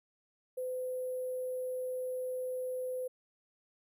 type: tone with sample-and-hold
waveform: sine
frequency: 508 Hz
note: B4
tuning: 49 cents sharp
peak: -34 dBFS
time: 0.57-3.08 s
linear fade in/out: 10 ms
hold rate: 11025 Hz
effects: none